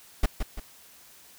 brown noise with echo, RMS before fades -20 dBFS, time 0.23-0.26 s, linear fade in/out 5 ms, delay 170 ms, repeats 2, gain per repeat -7 dB, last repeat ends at 0.6 s, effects white hiss -53 dBFS RMS until 1.38 s

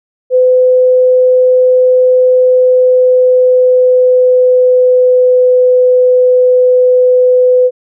sine tone with pitch glide, 507 to 502.6 Hz, B4 to B4, +45 to +30 cents, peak -4 dBFS, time 0.3-7.71 s, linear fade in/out 50 ms, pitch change -15 cents, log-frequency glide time 2.33-5.52 s, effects none

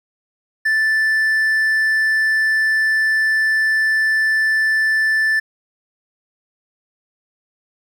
triangle tone, 1760 Hz, A6, in tune, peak -12 dBFS, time 0.65-5.4 s, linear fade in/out 10 ms, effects 9-bit

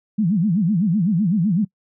sine tone with vibrato, 188.7 Hz, F#3, 34 cents sharp, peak -15 dBFS, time 0.18-1.65 s, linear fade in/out 10 ms, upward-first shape sine, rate 7.9 Hz, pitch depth 280 cents each way, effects noise-tail reverb RT60 0.1 s tail -24 dB re dry

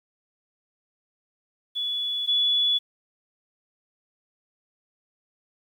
sine tone pair in turn, 3419 / 3419 Hz, G#7 / G#7, +50 / +50 cents, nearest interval unison, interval 0 cents, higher neither, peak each -25 / -19 dBFS, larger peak second, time 1.75-2.27 / 2.27-2.79 s, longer neither, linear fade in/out 20 ms, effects 9-bit

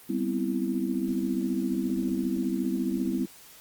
sine chord, C major seventh, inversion second, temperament equal, 196 / 246.9 / 261.6 / 329.6 Hz, G3 / B3 / C4 / E4, 0 / 0 / 0 / 0 cents, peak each -31 dBFS, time 0.09-3.26 s, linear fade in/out 10 ms, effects white hiss -51 dBFS RMS until 3.6 s + Opus 32 kbps

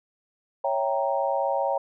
sine chord, C# diminished seventh, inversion none, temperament equal, 554.4 / 659.3 / 784 / 932.3 Hz, C#5 / E5 / G5 / Bb5, 0 / 0 / 0 / 0 cents, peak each -26 / -30 / -28 / -29 dBFS, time 0.64-1.78 s, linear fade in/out 5 ms, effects none

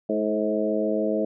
harmonic tone with a mistuned harmonic, 106.6 Hz, G#2, 46 cents sharp, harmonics 2 / 3 / 4 / 5 / 6, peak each -28 / -28 / -28 / -28 / -28 dBFS, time 0.09-1.25 s, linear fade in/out 5 ms, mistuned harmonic 4, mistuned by +24 cents, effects none

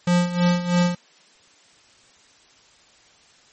square tone with tremolo, 176.2 Hz, F3, 16 cents sharp, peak -15 dBFS, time 0.07-0.95 s, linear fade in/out 5 ms, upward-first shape sine, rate 3.1 Hz, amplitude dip 75%, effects white hiss -54 dBFS RMS until 3.52 s + MP3 32 kbps

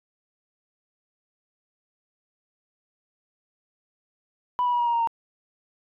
sine tone with pitch steps, 987.8 / 976.5 / 965.2 / 954.2 / 943.2 / 932.4 / 921.6 Hz, B5 / B5 / B5 / A#5 / A#5 / A#5 / A#5, 0 / -20 / -40 / +40 / +20 / 0 / -20 cents, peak -19 dBFS, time 4.59-5.073 s, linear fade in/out 0 ms, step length 69 ms, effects tanh soft clip ceiling -17 dBFS

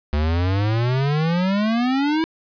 square exponential sweep, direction up, 72.3 to 328.4 Hz, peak -18 dBFS, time 0.13-2.24 s, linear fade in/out 0 ms, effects resampled to 11025 Hz + 9-bit

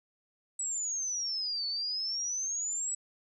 sine exponential two-way sweep, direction down then up, 7902 to 4435 to 7902 Hz, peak -31 dBFS, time 0.59-2.95 s, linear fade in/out 5 ms, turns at 1.67 s, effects none

